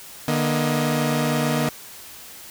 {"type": "tone cluster", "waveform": "sawtooth", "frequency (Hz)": [150.5, 239, 631], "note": ["D3", "A#3", "D#5"], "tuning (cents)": [43, 43, 24], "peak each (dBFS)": [-19, -19, -24], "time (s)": [0.28, 1.69], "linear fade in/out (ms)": 2, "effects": ["white hiss -41 dBFS RMS until 2.5 s"]}